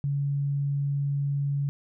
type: tone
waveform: sine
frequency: 141.3 Hz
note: C#3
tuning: 34 cents sharp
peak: -24 dBFS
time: 0.04-1.69 s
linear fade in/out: 0 ms
effects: none